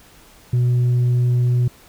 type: tone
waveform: sine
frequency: 122.9 Hz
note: B2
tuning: 8 cents flat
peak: -11 dBFS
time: 0.53-1.68 s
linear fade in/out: 5 ms
effects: tanh soft clip ceiling -13 dBFS + pink hiss -48 dBFS RMS until 1.88 s